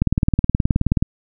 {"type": "click train", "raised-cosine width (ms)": 5, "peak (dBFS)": -3, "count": 20, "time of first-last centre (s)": [0.02, 1.025], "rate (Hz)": 18.9, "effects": []}